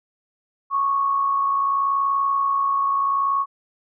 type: tone pair together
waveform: sine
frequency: 1104.3 / 1165 Hz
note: C#6 / D6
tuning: -7 / -14 cents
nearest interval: minor second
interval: 93 cents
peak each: -18 / -30 dBFS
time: 0.7-3.46 s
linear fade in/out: 50 ms
effects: none